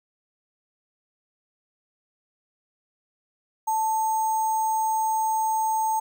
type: tone with sample-and-hold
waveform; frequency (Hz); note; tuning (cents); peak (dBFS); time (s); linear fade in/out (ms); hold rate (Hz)
sine; 880; A5; 0; -21; 3.67-6; 10; 7350
effects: none